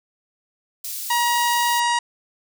white high-pass noise, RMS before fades -30 dBFS, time 0.84-1.8 s, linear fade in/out 5 ms, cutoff 4700 Hz, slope 12 dB/octave
harmonic tone, 952 Hz, A#5, 36 cents sharp, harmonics 1 / 2 / 3 / 4 / 5 / 6 / 7 / 8 / 9 / 10, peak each -19 / -25 / -29 / -31 / -33 / -35 / -36 / -37 / -38 / -39 dBFS, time 1.1-1.99 s, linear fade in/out 5 ms
effects none

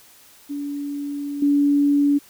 sine tone with level steps, 286.3 Hz, D4, 44 cents flat, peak -25 / -14 dBFS, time 0.49-2.19 s, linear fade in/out 20 ms, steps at 1.42 s, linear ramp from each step 5 ms, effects white hiss -50 dBFS RMS until 2.29 s

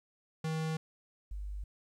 square / sine tone pair in turn, 158.9 / 50.05 Hz, D#3 / G1, +37 / +37 cents, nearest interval octave + minor sixth, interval 2000 cents, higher first, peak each -33 / -37 dBFS, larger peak first, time 0.44-0.77 / 1.31-1.64 s, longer neither, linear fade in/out 5 ms, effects low-pass 9000 Hz 12 dB/octave + 12-bit

